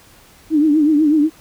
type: tone with vibrato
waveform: sine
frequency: 303.2 Hz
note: D#4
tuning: 45 cents flat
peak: -10 dBFS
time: 0.5-1.3 s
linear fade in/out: 50 ms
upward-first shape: triangle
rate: 8.1 Hz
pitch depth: 110 cents each way
effects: pink hiss -47 dBFS RMS until 1.4 s

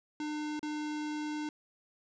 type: tone with dropouts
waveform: square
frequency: 301.6 Hz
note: D4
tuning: 46 cents sharp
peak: -35 dBFS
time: 0.2-1.49 s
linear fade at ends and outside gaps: 2 ms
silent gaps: 0.594-0.629 s
effects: resampled to 16000 Hz + 12-bit

